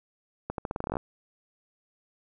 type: accelerating click train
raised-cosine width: 1 ms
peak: -17 dBFS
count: 13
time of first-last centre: 0.5-0.969 s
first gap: 82 ms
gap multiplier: 0.85
effects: none